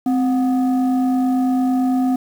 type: tone pair together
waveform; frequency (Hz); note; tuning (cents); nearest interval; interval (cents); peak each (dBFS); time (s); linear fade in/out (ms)
sine; 259 / 728.1; C4 / F#5; -17 / -28; octave + tritone; 1789; -13 / -22; 0.06-2.16; 5
effects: tanh soft clip ceiling -12 dBFS + 7-bit